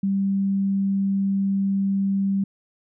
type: tone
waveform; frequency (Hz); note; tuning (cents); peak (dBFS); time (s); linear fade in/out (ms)
sine; 196; G3; 0; -19; 0.03-2.44; 5
effects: none